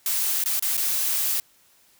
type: noise with dropouts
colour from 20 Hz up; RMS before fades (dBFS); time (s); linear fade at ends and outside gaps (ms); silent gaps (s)
blue; -24; 0.06-1.4; 1; 0.439-0.459 / 0.595-0.624 / 0.769-0.777
effects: white hiss -59 dBFS RMS until 1.99 s

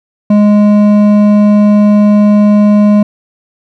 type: tone with hard clipping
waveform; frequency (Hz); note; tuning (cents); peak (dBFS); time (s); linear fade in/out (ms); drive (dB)
triangle; 207.7; G#3; 0; -5; 0.3-3.03; 5; 12
effects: none

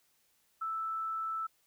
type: tone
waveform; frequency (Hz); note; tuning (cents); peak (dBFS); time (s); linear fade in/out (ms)
sine; 1318.5; E6; 0; -33; 0.61-1.47; 10
effects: white hiss -72 dBFS RMS until 1.66 s

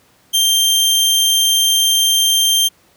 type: tone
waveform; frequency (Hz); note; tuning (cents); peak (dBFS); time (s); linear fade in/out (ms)
sawtooth; 3163; G7; +15; -8; 0.33-2.69; 20
effects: pink hiss -53 dBFS RMS until 2.96 s + high-pass 100 Hz 12 dB/octave

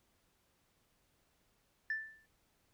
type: tone with exponential decay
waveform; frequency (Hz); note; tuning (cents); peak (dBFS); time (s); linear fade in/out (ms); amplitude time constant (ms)
sine; 1765; A6; +5; -30; 1.9-2.26; 2; 78
effects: tanh soft clip ceiling -30 dBFS + pink hiss -75 dBFS RMS until 2.73 s

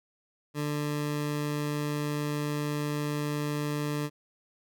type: tone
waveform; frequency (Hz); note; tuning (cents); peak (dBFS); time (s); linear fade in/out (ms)
20% pulse; 147.8; D3; +11; -24; 0.54-4.1; 50
effects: none

